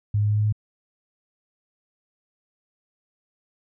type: tone with pitch steps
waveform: sine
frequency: 103.83 / 104.49 / 105.16 / 105.83 / 106.5 Hz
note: G#2 / G#2 / G#2 / G#2 / G#2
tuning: 0 / +11 / +22 / +33 / +44 cents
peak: -18 dBFS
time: 0.14-0.525 s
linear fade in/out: 5 ms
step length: 77 ms
effects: none